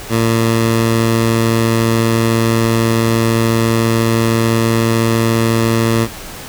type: tone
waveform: 15% pulse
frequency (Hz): 114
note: A#2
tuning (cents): -38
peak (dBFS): -5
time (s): 0.09-6.08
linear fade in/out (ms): 50
effects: pink hiss -30 dBFS RMS until 6.48 s